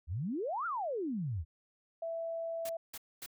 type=exponential two-way sweep; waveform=sine; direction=up then down; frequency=70.7 to 1435 to 70.7 Hz; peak=-33 dBFS; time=0.07-1.45 s; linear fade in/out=50 ms; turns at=0.66 s
type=tone; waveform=sine; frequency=662 Hz; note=E5; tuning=7 cents sharp; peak=-35 dBFS; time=2.02-2.77 s; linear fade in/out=5 ms
type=noise bursts; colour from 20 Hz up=white; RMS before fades=-44 dBFS; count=3; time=2.65-3.262 s; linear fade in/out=5 ms; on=44 ms; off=240 ms
effects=none